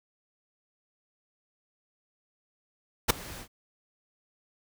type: noise with ADSR envelope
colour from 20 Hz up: pink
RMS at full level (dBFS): -18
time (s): 3.08-3.48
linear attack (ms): 22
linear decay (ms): 7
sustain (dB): -24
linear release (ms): 84
effects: none